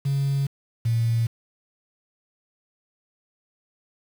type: tone pair in turn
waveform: triangle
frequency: 138.59 / 115.46 Hz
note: C#3 / A#2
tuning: 0 / -16 cents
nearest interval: minor third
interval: 316 cents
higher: first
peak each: -17 / -15 dBFS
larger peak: second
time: 0.05-0.47 / 0.85-1.27 s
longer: neither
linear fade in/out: 10 ms
effects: tanh soft clip ceiling -17 dBFS + 7-bit